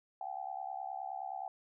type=tone with amplitude modulation; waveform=sine; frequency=769 Hz; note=G5; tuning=33 cents flat; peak=-34 dBFS; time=0.21-1.48 s; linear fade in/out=2 ms; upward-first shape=sine; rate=69.6 Hz; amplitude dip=100%; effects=none